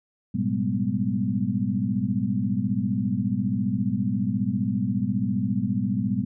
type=tone cluster; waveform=sine; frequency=106.7 / 123.1 / 191.3 / 206 / 247.2 Hz; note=G#2 / B2 / G3 / G#3 / B3; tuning=+47 / -5 / -42 / -14 / +2 cents; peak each=-32 / -30 / -27 / -27 / -29 dBFS; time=0.34-6.25 s; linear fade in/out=10 ms; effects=none